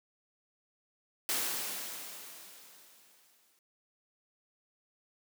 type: noise with exponential decay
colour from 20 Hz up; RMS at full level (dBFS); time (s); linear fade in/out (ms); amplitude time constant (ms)
white; -31; 1.29-3.59; 1; 500
effects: high-pass 200 Hz 12 dB/octave